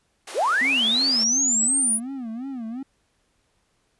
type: high-pass noise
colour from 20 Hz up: pink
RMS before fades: -37 dBFS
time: 0.27-1.24 s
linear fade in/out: 5 ms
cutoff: 400 Hz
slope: 24 dB/octave
type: linear sweep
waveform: sine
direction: up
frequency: 308.4 to 9956 Hz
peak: -18 dBFS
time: 0.34-2 s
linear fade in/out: 50 ms
type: tone with vibrato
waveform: triangle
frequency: 246.9 Hz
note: B3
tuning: in tune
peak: -27 dBFS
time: 0.61-2.83 s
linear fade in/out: 5 ms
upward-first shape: sine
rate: 2.8 Hz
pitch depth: 190 cents each way
effects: pink hiss -68 dBFS RMS until 3.99 s + resampled to 24000 Hz